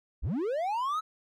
triangle linear sweep, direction up, 31 to 1318.5 Hz, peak -26 dBFS, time 0.22-1.01 s, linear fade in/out 20 ms, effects none

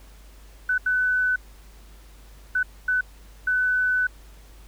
sine tone bursts at uneven times, 1501 Hz, F#6, 24 cents sharp, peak -19 dBFS, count 5, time 0.69-0.78 / 0.86-1.36 / 2.55-2.63 / 2.88-3.01 / 3.47-4.07 s, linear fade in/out 5 ms, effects added 50 Hz sine -45 dBFS peak until 4.67 s + pink hiss -54 dBFS RMS until 4.67 s

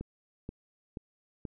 click train, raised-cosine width 3 ms, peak -25 dBFS, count 4, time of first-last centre 0.01-1.452 s, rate 2.08 Hz, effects none

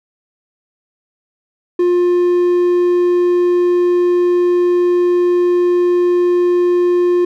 triangle tone, 353.8 Hz, F4, 23 cents sharp, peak -8 dBFS, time 1.79-7.25 s, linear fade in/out 5 ms, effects none

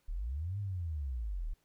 sine linear two-way sweep, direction up then down, 32.54 to 103.83 to 32.54 Hz, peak -34 dBFS, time 0.08-1.54 s, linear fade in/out 10 ms, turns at 0.59 s, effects pink hiss -75 dBFS RMS until 1.64 s

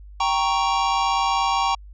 square chord, G diminished, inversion none, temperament equal, 784 / 932.3 / 1108.7 Hz, G5 / Bb5 / Db6, 0 / 0 / 0 cents, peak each -24 dBFS, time 0.2-1.75 s, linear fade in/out 5 ms, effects added 50 Hz sine -39 dBFS peak until 1.93 s + resampled to 16000 Hz

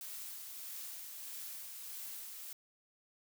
blue noise with tremolo, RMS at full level -45 dBFS, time 0.01-2.53 s, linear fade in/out 2 ms, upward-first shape sine, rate 1.6 Hz, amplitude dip 30%, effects none

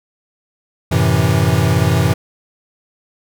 square chord, F# half-diminished seventh, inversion none, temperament equal, 92.5 / 110 / 130.81 / 164.81 Hz, F#2 / A2 / C3 / E3, 0 / 0 / 0 / 0 cents, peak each -18 dBFS, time 0.91-2.14 s, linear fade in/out 10 ms, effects none

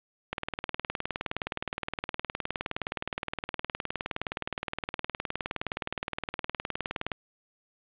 click train, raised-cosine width 0.3 ms, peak -14 dBFS, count 132, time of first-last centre 0.33-7.118 s, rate 19.3 Hz, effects resampled to 8000 Hz + 8-bit

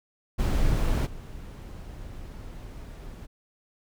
brown noise with level steps, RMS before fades -24 / -40 dBFS, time 0.38-3.27 s, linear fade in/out 20 ms, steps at 1.05 s, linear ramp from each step 20 ms, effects none

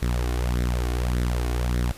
sawtooth tone with flanger, 60.6 Hz, B1, 32 cents flat, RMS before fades -24 dBFS, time 0.02-1.92 s, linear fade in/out 5 ms, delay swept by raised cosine 0.51 to 2.81 ms, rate 1.7 Hz, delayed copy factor +0.65, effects pink hiss -44 dBFS RMS until 1.97 s + resampled to 32000 Hz

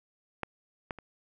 clicks, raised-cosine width 0.5 ms, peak -17 / -19 / -30 dBFS, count 3, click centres 0.433 / 0.908 / 0.987 s, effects none

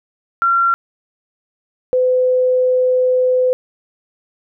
sine tone pair in turn, 1370 / 507 Hz, F6 / B4, -34 / +45 cents, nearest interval octave + perfect fourth, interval 1721 cents, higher first, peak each -11 dBFS, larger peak neither, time 0.42-0.74 / 1.93-3.53 s, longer second, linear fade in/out 0 ms, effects none

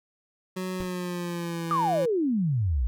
25% pulse tone with pitch glide, 185 to 165.77 Hz, F#3 to E3, 0 to +10 cents, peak -26 dBFS, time 0.56-2.06 s, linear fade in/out 10 ms, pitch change -190 cents, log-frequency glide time 0.74-1.7 s
brown noise with exponential decay, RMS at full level -27 dBFS, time 0.8-0.9 s, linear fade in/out 5 ms, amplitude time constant 20 ms
sine exponential sweep, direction down, 1244.5 to 54.4 Hz, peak -22 dBFS, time 1.71-2.87 s, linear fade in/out 0 ms
effects none

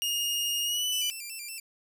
sawtooth tone with pitch glide, 2848 to 2984 Hz, F7 to F#7, +33 to +14 cents, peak -24 dBFS, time 0.02-1.1 s, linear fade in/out 0 ms, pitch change +81 cents, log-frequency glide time 0.64-0.85 s
10% pulse tone with vibrato, 2520 Hz, D#7, 21 cents sharp, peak -29 dBFS, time 0.92-1.6 s, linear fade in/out 5 ms, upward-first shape square, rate 5.3 Hz, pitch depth 100 cents each way
effects none

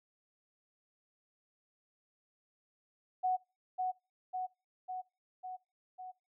sine tone with echo, 740 Hz, F#5, in tune, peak -28 dBFS, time 3.23-3.37 s, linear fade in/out 20 ms, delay 550 ms, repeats 5, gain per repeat -3 dB, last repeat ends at 6.12 s, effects noise-tail reverb RT60 0.3 s tail -25 dB re dry

